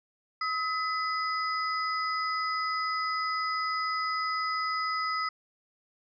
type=tone cluster; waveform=sine; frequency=1279 / 2006 / 4985 Hz; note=D#6 / B6 / D#8; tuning=+47 / +26 / +2 cents; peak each=-29 / -35 / -37 dBFS; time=0.41-5.29 s; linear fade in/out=5 ms; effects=none